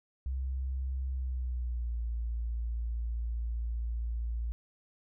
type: tone with pitch glide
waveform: sine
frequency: 65.41 to 57.6 Hz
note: C2 to A#1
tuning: 0 to -20 cents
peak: -31 dBFS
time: 0.26-4.52 s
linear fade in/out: 0 ms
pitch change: -220 cents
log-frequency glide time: 1.1-2.01 s
effects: none